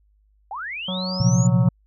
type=linear sweep; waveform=sine; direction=up; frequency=730 to 7040 Hz; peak=-28 dBFS; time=0.51-1.47 s; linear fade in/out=2 ms
type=harmonic tone; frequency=185 Hz; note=F#3; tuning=in tune; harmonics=1 / 3 / 4 / 5 / 6 / 7; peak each=-26 / -32 / -42 / -38 / -42 / -42 dBFS; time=0.88-1.69 s; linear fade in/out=5 ms
type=chord; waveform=sine; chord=Bb suspended second; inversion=none; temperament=just; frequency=116.54 / 131.11 / 174.81 Hz; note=Bb2 / C3 / F3; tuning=0 / +4 / +2 cents; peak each=-19 dBFS; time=1.2-1.69 s; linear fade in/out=5 ms
effects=added 51 Hz sine -57 dBFS peak until 1.86 s